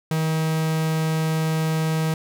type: tone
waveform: 45% pulse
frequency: 158.9 Hz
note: D#3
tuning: 37 cents sharp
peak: -20 dBFS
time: 0.11-2.14 s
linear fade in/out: 2 ms
effects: none